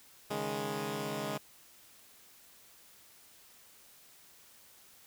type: chord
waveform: 10% pulse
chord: C# suspended second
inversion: none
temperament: equal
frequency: 138.59 / 155.56 / 207.7 Hz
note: C#3 / D#3 / G#3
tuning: 0 / 0 / 0 cents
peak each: -32 / -33 / -29 dBFS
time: 0.3-1.38 s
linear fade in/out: 10 ms
effects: white hiss -59 dBFS RMS until 5.06 s